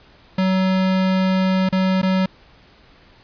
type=tone with dropouts; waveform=square; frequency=188 Hz; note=F#3; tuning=28 cents sharp; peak=-16 dBFS; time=0.38-2.26 s; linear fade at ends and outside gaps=5 ms; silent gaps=1.69-1.725 / 2.017-2.029 s; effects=pink hiss -50 dBFS RMS until 3.23 s + resampled to 11025 Hz